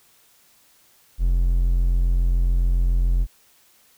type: tone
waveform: triangle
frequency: 43.57 Hz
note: F1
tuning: 3 cents flat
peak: -14 dBFS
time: 1.18-3.27 s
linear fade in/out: 50 ms
effects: white hiss -57 dBFS RMS until 3.97 s